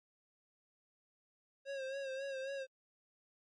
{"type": "tone with vibrato", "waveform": "square", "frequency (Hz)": 540, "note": "C#5", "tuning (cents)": -45, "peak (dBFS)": -40, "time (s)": [1.65, 2.67], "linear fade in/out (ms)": 50, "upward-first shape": "sine", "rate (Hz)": 3.7, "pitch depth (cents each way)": 50, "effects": ["low-pass 5000 Hz 12 dB/octave", "MP3 48 kbps"]}